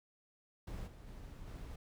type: noise with level steps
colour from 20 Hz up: brown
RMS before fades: -44 / -53 / -50 / -47 dBFS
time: 0.67-1.76 s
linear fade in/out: 5 ms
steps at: 0.86 / 1.06 / 1.46 s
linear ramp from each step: 20 ms
effects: none